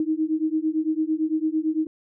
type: beating tone pair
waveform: sine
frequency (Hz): 309.9 / 318.8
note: D#4 / D#4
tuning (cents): -7 / +42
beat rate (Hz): 8.9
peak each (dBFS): -24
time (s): 0-1.87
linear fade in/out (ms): 2
effects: none